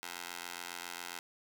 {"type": "tone with high-pass filter", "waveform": "15% pulse", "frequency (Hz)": 87.31, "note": "F2", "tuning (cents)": 0, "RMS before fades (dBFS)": -44, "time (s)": [0.03, 1.19], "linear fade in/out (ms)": 0, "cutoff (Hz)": 1100, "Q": 0.54, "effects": []}